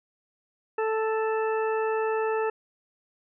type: harmonic tone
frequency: 440 Hz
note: A4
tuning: in tune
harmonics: 1 / 2 / 3 / 4 / 6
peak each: -25 / -31 / -35 / -37 / -41 dBFS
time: 0.78-2.5 s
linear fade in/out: 5 ms
effects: none